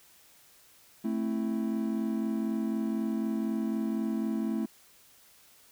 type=chord; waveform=triangle; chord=A minor; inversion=none; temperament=just; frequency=220 / 264 / 330 Hz; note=A3 / C4 / E4; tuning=0 / +16 / +2 cents; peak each=-28 / -33 / -33 dBFS; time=1.04-4.66 s; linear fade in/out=10 ms; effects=white hiss -59 dBFS RMS until 5.71 s